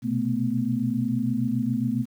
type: tone cluster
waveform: sine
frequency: 122.4 / 129.5 / 221.3 / 249 Hz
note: B2 / C3 / A3 / B3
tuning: -15 / -17 / +10 / +14 cents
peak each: -30 / -33 / -26 / -26 dBFS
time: 0.02-2.06 s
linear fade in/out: 50 ms
effects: 9-bit